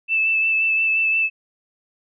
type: tone with vibrato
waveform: sine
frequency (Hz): 2637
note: E7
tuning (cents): 0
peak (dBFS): -16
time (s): 0.08-1.3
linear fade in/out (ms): 50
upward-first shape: sine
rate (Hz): 5.7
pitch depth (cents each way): 17
effects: none